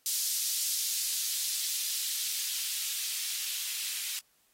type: noise with band-pass filter sweep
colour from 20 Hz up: violet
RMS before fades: -34 dBFS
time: 0.06-4.19 s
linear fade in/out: 0 ms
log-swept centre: 4900 to 2700 Hz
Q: 1.1
effects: white hiss -69 dBFS RMS until 4.53 s + AAC 48 kbps